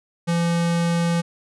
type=tone; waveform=square; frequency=170 Hz; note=F3; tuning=46 cents flat; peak=-19 dBFS; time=0.27-1.22 s; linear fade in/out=20 ms; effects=resampled to 24000 Hz